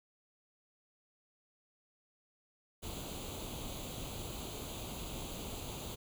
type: noise with comb filter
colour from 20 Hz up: pink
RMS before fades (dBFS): -43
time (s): 2.82-5.96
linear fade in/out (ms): 20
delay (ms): 0.28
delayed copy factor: +0.75
effects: none